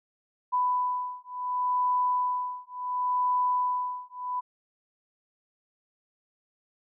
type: beating tone pair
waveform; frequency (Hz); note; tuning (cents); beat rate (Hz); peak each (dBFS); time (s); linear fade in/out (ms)
sine; 995 / 995.7; B5 / B5; +13 / +14; 0.7; -28; 0.52-4.41; 20
effects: none